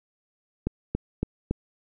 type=click train; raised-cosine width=3 ms; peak=-12 dBFS; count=4; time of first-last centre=0.67-1.51 s; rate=3.57 Hz; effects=none